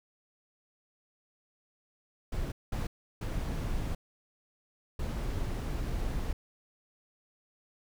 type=noise bursts at uneven times; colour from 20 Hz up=brown; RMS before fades=-33 dBFS; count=4; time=2.32-2.52 / 2.72-2.87 / 3.21-3.95 / 4.99-6.33 s; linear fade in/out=5 ms; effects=none